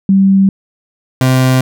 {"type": "tone pair in turn", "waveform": ["sine", "30% pulse"], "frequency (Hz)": [194, 129.48], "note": ["G3", "C3"], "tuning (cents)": [-18, -18], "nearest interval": "perfect fifth", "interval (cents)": 700, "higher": "first", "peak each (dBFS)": -5, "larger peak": "neither", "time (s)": [[0.09, 0.49], [1.21, 1.61]], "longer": "neither", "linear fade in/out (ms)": 2, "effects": []}